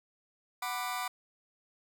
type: chord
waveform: sawtooth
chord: B minor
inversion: second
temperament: just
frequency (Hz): 740.8 / 987.8 / 1185.3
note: F#5 / B5 / D6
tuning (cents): +2 / 0 / +16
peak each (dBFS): -34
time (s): 0.62-1.08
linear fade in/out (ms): 5
effects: none